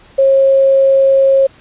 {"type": "tone with quantisation", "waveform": "sine", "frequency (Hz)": 541, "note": "C#5", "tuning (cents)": -42, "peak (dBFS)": -6, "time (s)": [0.18, 1.47], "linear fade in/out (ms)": 10, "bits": 6, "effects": ["pink hiss -44 dBFS RMS until 1.6 s", "resampled to 8000 Hz"]}